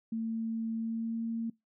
sine tone with pitch glide, 225.4 to 228.3 Hz, A3 to A#3, +42 to -36 cents, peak -31 dBFS, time 0.12-1.5 s, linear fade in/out 5 ms, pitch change +22 cents, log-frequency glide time 0.73-1.23 s, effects noise-tail reverb RT60 0.2 s tail -24 dB re dry

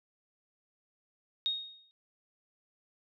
sine tone with exponential decay, 3729 Hz, A#7, in tune, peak -26 dBFS, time 1.46-1.91 s, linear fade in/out 0 ms, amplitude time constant 97 ms, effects none

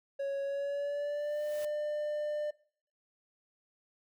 triangle tone with pitch glide, 554.4 to 597.6 Hz, C#5 to D5, 0 to +30 cents, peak -30 dBFS, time 0.19-2.51 s, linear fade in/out 10 ms, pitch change +130 cents, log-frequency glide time 0.43-1.43 s
white noise with exponential growth, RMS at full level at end -47 dBFS, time 1-1.65 s, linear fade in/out 2 ms, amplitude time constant 140 ms
effects noise-tail reverb RT60 0.5 s tail -20 dB re dry

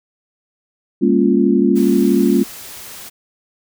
sine chord, G half-diminished seventh, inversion none, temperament equal with one note detuned, 200.5 / 233.1 / 277.2 / 349.2 Hz, G3 / Bb3 / Db4 / F4, +39 / 0 / 0 / 0 cents, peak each -16 dBFS, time 1.01-2.44 s, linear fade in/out 20 ms
white noise, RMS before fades -34 dBFS, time 1.75-3.1 s, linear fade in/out 20 ms
effects none

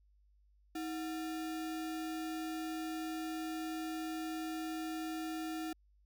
sine tone with sample-and-hold, 318.5 Hz, D#4, 41 cents sharp, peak -37 dBFS, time 0.75-5.73 s, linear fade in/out 5 ms, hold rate 1050 Hz, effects added 50 Hz sine -65 dBFS peak until 6.05 s

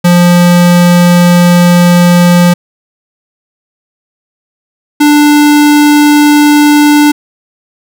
square tone pair in turn, 175.4 / 295 Hz, F3 / D4, +8 / +8 cents, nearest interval major sixth, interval 900 cents, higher second, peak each -3 dBFS, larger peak neither, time 0.04-2.54 / 5-7.12 s, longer first, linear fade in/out 10 ms, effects none

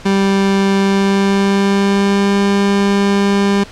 30% pulse tone with pitch glide, 196 to 199.66 Hz, G3 to G3, 0 to +32 cents, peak -8 dBFS, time 0.05-3.64 s, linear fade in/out 10 ms, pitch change +32 cents, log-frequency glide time 0.78-2.38 s, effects pink hiss -36 dBFS RMS until 3.71 s + low-pass 6000 Hz 12 dB/octave

